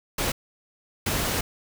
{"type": "noise bursts at uneven times", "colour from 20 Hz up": "pink", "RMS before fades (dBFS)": -26, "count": 2, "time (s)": [[0.18, 0.32], [1.06, 1.41]], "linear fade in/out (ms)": 5, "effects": []}